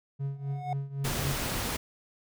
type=tone with tremolo; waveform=triangle; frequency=138.59 Hz; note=C#3; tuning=in tune; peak=-26 dBFS; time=0.19-1.36 s; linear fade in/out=20 ms; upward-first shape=triangle; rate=3.9 Hz; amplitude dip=85%
type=tone with exponential growth; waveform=triangle; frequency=729 Hz; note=F#5; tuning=26 cents flat; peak=-26 dBFS; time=0.34-0.73 s; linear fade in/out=2 ms; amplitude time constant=83 ms
type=noise; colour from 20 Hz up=pink; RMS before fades=-32 dBFS; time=1.04-1.77 s; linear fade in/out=10 ms
effects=none